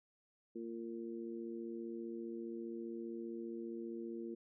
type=harmonic tone; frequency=115.1 Hz; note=A#2; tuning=22 cents flat; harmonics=2 / 3 / 4; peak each=-46 / -44 / -51 dBFS; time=0.55-4.35 s; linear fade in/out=10 ms; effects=none